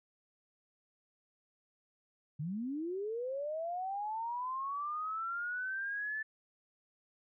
sine linear sweep, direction up, 138.59 to 1760 Hz, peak -35 dBFS, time 2.39-6.23 s, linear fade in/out 10 ms, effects none

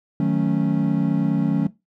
triangle chord, D# half-diminished seventh, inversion none, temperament equal, 155.56 / 185 / 220 / 277.2 Hz, D#3 / F#3 / A3 / C#4, 0 / 0 / 0 / 0 cents, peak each -21 / -20 / -22 / -21 dBFS, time 0.2-1.67 s, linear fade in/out 2 ms, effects noise-tail reverb RT60 0.2 s tail -18 dB re dry

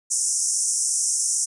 white band-pass noise, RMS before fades -23 dBFS, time 0.1-1.46 s, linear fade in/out 20 ms, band 5500 to 9900 Hz, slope 96 dB/octave, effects resampled to 24000 Hz

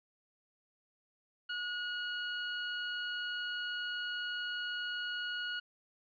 25% pulse tone, 1449 Hz, F#6, 37 cents flat, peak -32 dBFS, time 1.49-5.6 s, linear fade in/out 10 ms, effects resampled to 11025 Hz + 12-bit

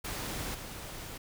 pink noise with level steps, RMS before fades -37 / -43 dBFS, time 0.04-1.18 s, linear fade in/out 10 ms, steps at 0.54 s, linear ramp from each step 10 ms, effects none

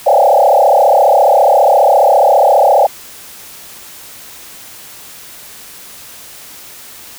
sine tone with frequency modulation, 682 Hz, F5, 41 cents flat, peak -5 dBFS, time 0.06-2.87 s, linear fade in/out 10 ms, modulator 34.7 Hz, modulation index 4.4, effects white hiss -34 dBFS RMS until 7.18 s

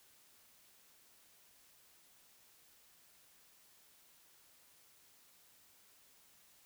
silence, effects white hiss -66 dBFS RMS until 6.65 s

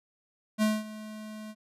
square tone with ADSR envelope, 215 Hz, A3, 40 cents flat, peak -22 dBFS, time 0.58-1.55 s, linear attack 43 ms, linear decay 210 ms, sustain -18 dB, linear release 49 ms, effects resampled to 32000 Hz

